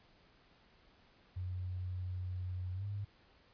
sine tone with pitch glide, 91.2 to 101.19 Hz, F#2 to G#2, -24 to -45 cents, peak -37 dBFS, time 1.36-3.05 s, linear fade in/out 10 ms, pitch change +179 cents, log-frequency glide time 2.74-2.85 s, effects pink hiss -66 dBFS RMS until 3.53 s + resampled to 11025 Hz

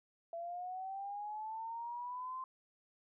sine linear sweep, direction up, 668 to 1046.5 Hz, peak -40 dBFS, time 0.33-2.44 s, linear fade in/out 2 ms, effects none

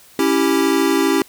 square chord, C# diminished, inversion none, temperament equal, 277.2 / 329.6 / 392 Hz, C#4 / E4 / G4, 0 / 0 / 0 cents, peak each -19 dBFS, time 0.19-1.22 s, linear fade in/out 2 ms, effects white hiss -47 dBFS RMS until 1.28 s

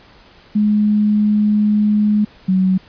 sine tone pair in turn, 209.9 / 187.42 Hz, G#3 / F#3, +19 / +23 cents, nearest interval major second, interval 196 cents, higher first, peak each -11 dBFS, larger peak neither, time 0.55-2.25 / 2.48-2.78 s, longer first, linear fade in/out 10 ms, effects pink hiss -46 dBFS RMS until 2.88 s + resampled to 11025 Hz

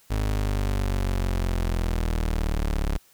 30% pulse linear sweep, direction down, 52.6 to 34.85 Hz, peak -20 dBFS, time 0.1-2.98 s, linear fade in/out 10 ms, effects white hiss -58 dBFS RMS until 3.13 s

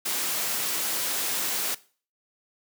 white noise, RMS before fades -28 dBFS, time 0.05-1.75 s, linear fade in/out 10 ms, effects noise-tail reverb RT60 0.4 s tail -19 dB re dry + high-pass 200 Hz 12 dB/octave

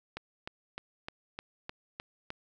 click train, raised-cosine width 0.3 ms, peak -22 dBFS, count 8, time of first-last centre 0.17-2.304 s, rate 3.28 Hz, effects none

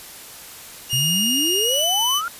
sawtooth tone with pitch glide, 2850 to 3000 Hz, F7 to F#7, +34 to +23 cents, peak -15 dBFS, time 0.89-2.22 s, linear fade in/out 50 ms, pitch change +89 cents, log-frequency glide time 1.62-1.85 s
sine exponential sweep, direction up, 123.3 to 1432 Hz, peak -23 dBFS, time 0.93-2.28 s, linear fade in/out 0 ms
effects white hiss -39 dBFS RMS until 2.39 s + resampled to 32000 Hz

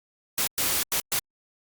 white noise bursts at uneven times, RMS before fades -25 dBFS, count 4, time 0.38-0.47 / 0.58-0.83 / 0.92-1 / 1.12-1.19 s, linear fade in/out 0 ms, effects Opus 48 kbps

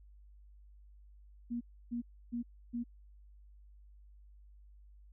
sine tone bursts, 238 Hz, A#3, 36 cents sharp, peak -34 dBFS, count 4, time 1.5-2.84 s, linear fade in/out 20 ms, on 110 ms, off 300 ms, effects added 50 Hz sine -55 dBFS peak until 5.12 s

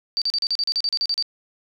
sine tone bursts, 4631 Hz, D8, 25 cents flat, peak -19 dBFS, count 13, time 0.17-1.225 s, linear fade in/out 0 ms, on 47 ms, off 37 ms, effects none

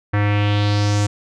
square tone with low-pass filter sweep, 103.2 Hz, G#2, 10 cents flat, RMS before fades -17 dBFS, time 0.13-1.07 s, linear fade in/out 10 ms, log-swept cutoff 1800 to 7500 Hz, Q 2.7, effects none

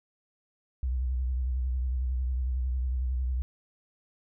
sine tone with vibrato, 63.3 Hz, B1, 43 cents sharp, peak -26 dBFS, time 0.83-3.42 s, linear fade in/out 0 ms, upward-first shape sine, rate 11 Hz, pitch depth 72 cents each way, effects none

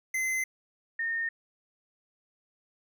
square / sine tone pair in turn, 2056 / 1831.7 Hz, C7 / A#6, -31 / -31 cents, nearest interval major second, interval 200 cents, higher first, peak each -28 dBFS, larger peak neither, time 0.14-0.44 / 0.99-1.29 s, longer neither, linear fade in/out 5 ms, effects none

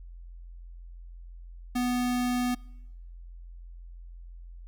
square tone, 246.9 Hz, B3, in tune, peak -26 dBFS, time 1.75-2.55 s, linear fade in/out 10 ms, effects noise-tail reverb RT60 1.0 s tail -26 dB re dry + added 43 Hz sine -42 dBFS peak until 4.67 s

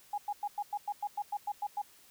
sine tone bursts, 823 Hz, G#5, 16 cents flat, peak -31 dBFS, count 12, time 0.13-1.818 s, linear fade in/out 5 ms, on 49 ms, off 100 ms, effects white hiss -60 dBFS RMS until 2.1 s

